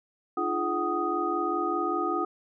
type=tone cluster; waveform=sine; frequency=300.4 / 345.5 / 422.9 / 750 / 1245 Hz; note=D4 / F4 / G#4 / F#5 / D#6; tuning=+39 / -19 / +31 / +23 / +1 cents; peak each=-34 / -30 / -36 / -33 / -29 dBFS; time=0.37-2.25 s; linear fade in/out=5 ms; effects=none